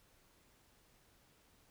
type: silence
effects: pink hiss -69 dBFS RMS until 1.7 s